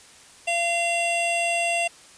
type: tone pair together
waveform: square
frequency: 686 / 2742 Hz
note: F5 / F7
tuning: -31 / -32 cents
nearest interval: 2 octaves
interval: 2399 cents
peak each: -25 dBFS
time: 0.47-1.88 s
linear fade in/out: 10 ms
effects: white hiss -49 dBFS RMS until 2.17 s + resampled to 22050 Hz